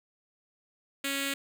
5% pulse tone with notch filter, 276.5 Hz, C#4, 4 cents flat, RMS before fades -32 dBFS, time 1.04-1.34 s, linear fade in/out 5 ms, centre 890 Hz, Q 0.64, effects none

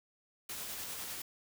white noise with tremolo, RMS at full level -41 dBFS, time 0.49-1.22 s, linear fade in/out 5 ms, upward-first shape sine, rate 10 Hz, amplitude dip 25%, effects none

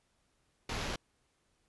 pink noise with sample-and-hold, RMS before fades -37 dBFS, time 0.69-0.96 s, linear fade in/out 5 ms, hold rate 8820 Hz, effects pink hiss -75 dBFS RMS until 1.68 s + resampled to 24000 Hz

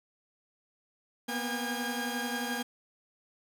sawtooth tone cluster, 239.7 / 251 / 810 / 1626 Hz, A#3 / B3 / G#5 / G#6, +48 / +28 / -43 / -37 cents, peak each -32 / -36 / -35 / -33 dBFS, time 1.28-2.63 s, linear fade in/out 10 ms, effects none

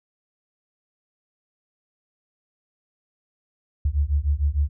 sine beating tone pair, 69.3 / 75.9 Hz, C#2 / D#2, 0 / -42 cents, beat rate 6.6 Hz, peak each -22 dBFS, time 3.85-4.69 s, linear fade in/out 5 ms, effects none

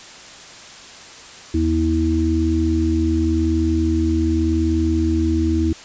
harmonic tone, 80.9 Hz, E2, 32 cents flat, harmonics 1 / 3 / 4, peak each -19 / -24 / -18 dBFS, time 1.54-5.73 s, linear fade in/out 5 ms, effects white hiss -39 dBFS RMS until 5.84 s + resampled to 16000 Hz

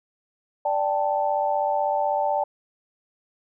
sine chord, D suspended fourth, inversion none, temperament equal, 587.3 / 784 / 880 Hz, D5 / G5 / A5, 0 / 0 / 0 cents, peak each -25 dBFS, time 0.65-2.44 s, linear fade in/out 5 ms, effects none

